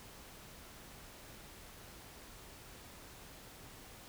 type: silence
effects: pink hiss -54 dBFS RMS until 4.08 s